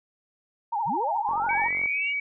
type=tone with vibrato; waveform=sine; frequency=871 Hz; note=A5; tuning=18 cents flat; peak=-24 dBFS; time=0.72-1.68 s; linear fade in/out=10 ms; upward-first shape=sine; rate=14 Hz; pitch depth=140 cents each way
type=linear sweep; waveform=sine; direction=up; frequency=91.3 to 2916 Hz; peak=-30 dBFS; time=0.85-2.14 s; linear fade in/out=50 ms
type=click train; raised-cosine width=1 ms; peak=-27 dBFS; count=27; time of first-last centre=1.29-1.859 s; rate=45.7 Hz
type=tone; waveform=sine; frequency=2270 Hz; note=C#7; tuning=41 cents sharp; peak=-25 dBFS; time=1.49-2.2 s; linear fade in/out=5 ms
effects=none